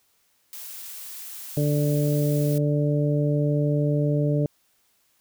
blue noise, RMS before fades -38 dBFS, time 0.53-2.58 s, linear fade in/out 0 ms
harmonic tone, 146.83 Hz, D3, in tune, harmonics 1 / 2 / 3 / 4, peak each -21 / -27 / -29 / -29 dBFS, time 1.57-4.46 s, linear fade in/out 2 ms
effects white hiss -66 dBFS RMS until 5.2 s

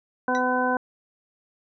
harmonic tone, 252.3 Hz, B3, 37 cents sharp, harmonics 1 / 2 / 3 / 4 / 6, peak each -27 / -27 / -27 / -27 / -27 dBFS, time 0.28-0.77 s, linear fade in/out 2 ms
15% pulse tone with exponential decay, 1955 Hz, B6, 18 cents flat, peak -24 dBFS, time 0.35-0.43 s, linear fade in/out 0 ms, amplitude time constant 16 ms
effects resampled to 16000 Hz

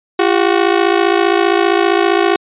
sawtooth ring-modulated tone, 370 Hz, F#4, in tune, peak -3 dBFS, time 0.19-2.36 s, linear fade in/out 2 ms, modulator 27.6 Hz, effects resampled to 8000 Hz

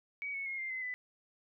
sine tone with pitch steps, 2263 / 2207 / 2153 / 2101 / 2049 / 1998.7 Hz, C#7 / C#7 / C7 / C7 / C7 / B6, +35 / -8 / +49 / +7 / -37 / +20 cents, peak -36 dBFS, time 0.22-0.94 s, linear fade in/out 0 ms, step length 120 ms, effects none

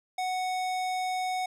sine tone with hard clipping, 740 Hz, F#5, in tune, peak -30 dBFS, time 0.18-1.46 s, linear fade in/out 5 ms, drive 18 dB, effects none

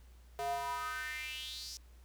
square tone with high-pass filter sweep, 139.3 Hz, C#3, 9 cents sharp, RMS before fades -40 dBFS, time 0.39-1.77 s, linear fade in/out 0 ms, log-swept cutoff 570 to 5600 Hz, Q 5.3, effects added 60 Hz sine -55 dBFS peak until 2.04 s + pink hiss -68 dBFS RMS until 2.04 s

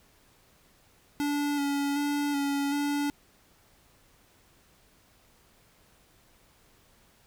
square tone with pitch steps, 289.6 / 283 / 289 / 281.7 / 288.2 Hz, D4 / C#4 / D4 / C#4 / D4, -24 / +36 / -28 / +28 / -33 cents, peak -27 dBFS, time 1.2-3.1 s, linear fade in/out 0 ms, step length 380 ms, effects pink hiss -62 dBFS RMS until 7.26 s

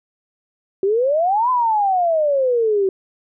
sine exponential two-way sweep, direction up then down, 375.6 to 1028 to 375.6 Hz, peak -14 dBFS, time 0.83-2.89 s, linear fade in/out 2 ms, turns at 1.5 s, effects none

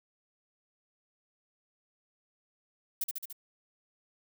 violet noise with echo, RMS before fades -31 dBFS, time 3.01-3.04 s, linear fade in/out 5 ms, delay 72 ms, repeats 4, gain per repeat -3 dB, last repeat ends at 3.328 s, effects none

